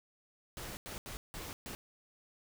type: noise bursts at uneven times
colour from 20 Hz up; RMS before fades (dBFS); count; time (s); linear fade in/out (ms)
pink; -44; 5; 0.57-0.77 / 0.86-0.98 / 1.06-1.17 / 1.34-1.53 / 1.66-1.75; 0
effects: none